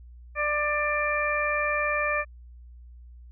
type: harmonic tone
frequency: 593 Hz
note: D5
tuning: 17 cents sharp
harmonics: 1 / 2 / 3 / 4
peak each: -29 / -29 / -29 / -29 dBFS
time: 0.35-2.25 s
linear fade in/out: 50 ms
effects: added 60 Hz sine -44 dBFS peak until 3.31 s